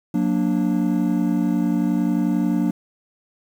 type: chord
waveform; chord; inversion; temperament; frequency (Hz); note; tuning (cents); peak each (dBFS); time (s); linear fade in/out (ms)
triangle; Gb augmented; none; equal with one note detuned; 181.92 / 233.1 / 293.7; Gb3 / Bb3 / D4; -29 / 0 / 0; -20; 0.14-2.71; 5
effects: 8-bit